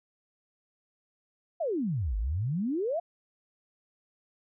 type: exponential two-way sweep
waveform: sine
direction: down then up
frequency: 715 to 47.99 to 715 Hz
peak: -27 dBFS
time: 1.6-3 s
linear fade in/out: 10 ms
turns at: 2.17 s
effects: none